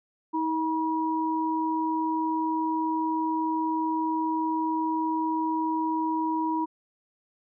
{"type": "tone pair together", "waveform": "sine", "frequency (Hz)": [318.2, 963.2], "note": ["D#4", "B5"], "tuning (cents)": [39, -44], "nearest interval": "octave + perfect fifth", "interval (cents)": 1917, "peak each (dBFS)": -27, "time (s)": [0.33, 6.66], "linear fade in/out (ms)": 20, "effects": []}